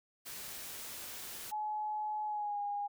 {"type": "noise", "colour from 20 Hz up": "white", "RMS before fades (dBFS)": -45, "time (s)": [0.25, 1.52], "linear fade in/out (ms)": 20}
{"type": "tone with pitch glide", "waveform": "sine", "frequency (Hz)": [850, 816.8], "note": ["G#5", "G#5"], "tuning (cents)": [40, -29], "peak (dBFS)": -34, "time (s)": [1.51, 2.88], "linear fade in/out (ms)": 20, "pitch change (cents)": -69, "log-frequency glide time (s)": [2.25, 2.6]}
{"effects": []}